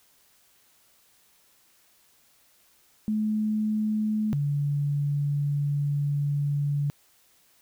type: tone pair in turn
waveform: sine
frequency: 214.6 / 143.88 Hz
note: A3 / D3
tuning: -43 / -35 cents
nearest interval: perfect fifth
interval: 692 cents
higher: first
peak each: -23 dBFS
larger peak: neither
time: 3.08-4.33 / 4.33-6.9 s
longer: second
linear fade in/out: 0 ms
effects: white hiss -62 dBFS RMS until 7.61 s